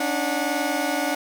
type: tone cluster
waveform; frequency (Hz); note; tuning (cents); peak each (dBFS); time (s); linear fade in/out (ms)
20% pulse; 280.4 / 301.7 / 731; C#4 / D4 / F#5; +20 / +47 / -21; -22; 0-1.15; 5
effects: none